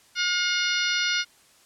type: harmonic tone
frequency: 716 Hz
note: F5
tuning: 43 cents sharp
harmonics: 2 / 3 / 4 / 5 / 6 / 7 / 8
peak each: -27 / -29 / -30 / -31 / -32 / -32 / -33 dBFS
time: 0.15-1.25 s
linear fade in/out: 50 ms
effects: white hiss -57 dBFS RMS until 1.65 s + low-pass 10000 Hz 12 dB/octave